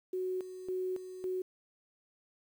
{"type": "tone with tremolo", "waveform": "sine", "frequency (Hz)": 370, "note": "F#4", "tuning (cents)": 0, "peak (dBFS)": -32, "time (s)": [0.13, 1.42], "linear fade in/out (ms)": 5, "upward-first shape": "square", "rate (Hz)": 1.8, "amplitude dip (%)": 70, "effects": ["10-bit"]}